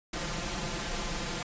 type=noise with comb filter; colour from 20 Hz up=pink; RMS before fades=-34 dBFS; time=0.13-1.43 s; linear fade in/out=5 ms; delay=5.8 ms; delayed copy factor=+0.85; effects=resampled to 16000 Hz